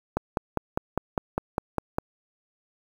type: click train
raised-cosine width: 1 ms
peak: -10 dBFS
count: 10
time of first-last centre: 0.17-1.985 s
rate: 4.96 Hz
effects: 7-bit